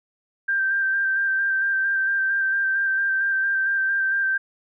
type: tone with vibrato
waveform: sine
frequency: 1574 Hz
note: G6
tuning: 7 cents sharp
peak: -19 dBFS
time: 0.48-4.38 s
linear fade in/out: 10 ms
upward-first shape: square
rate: 4.4 Hz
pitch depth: 18 cents each way
effects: none